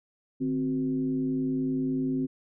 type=tone with frequency modulation; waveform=sine; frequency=261.6 Hz; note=C4; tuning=in tune; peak=-25 dBFS; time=0.4-2.27 s; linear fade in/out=20 ms; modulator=110 Hz; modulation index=0.59; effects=none